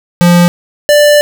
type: tone pair in turn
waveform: square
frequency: 174.61 / 589.4 Hz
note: F3 / D5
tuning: 0 / +6 cents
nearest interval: octave + major sixth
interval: 2106 cents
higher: second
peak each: -4 dBFS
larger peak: neither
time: 0.21-0.48 / 0.89-1.21 s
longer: second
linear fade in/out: 0 ms
effects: none